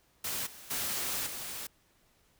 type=noise with level steps; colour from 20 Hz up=white; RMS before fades=-35 / -50 / -34 / -40 dBFS; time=0.24-1.67 s; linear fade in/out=5 ms; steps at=0.46 / 0.7 / 1.26 s; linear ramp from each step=10 ms; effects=pink hiss -68 dBFS RMS until 2.39 s